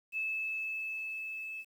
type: tone with level ramp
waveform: sine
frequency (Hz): 2612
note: E7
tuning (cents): -17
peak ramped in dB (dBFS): -31 to -39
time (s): 0.12-1.65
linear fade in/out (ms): 50
effects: 10-bit